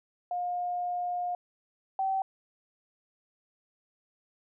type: tone pair in turn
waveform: sine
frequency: 712 / 769.8 Hz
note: F5 / G5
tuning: +33 / -32 cents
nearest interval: minor second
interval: 135 cents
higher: second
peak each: -29 / -26 dBFS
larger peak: second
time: 0.31-1.35 / 1.99-2.22 s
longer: first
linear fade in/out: 2 ms
effects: none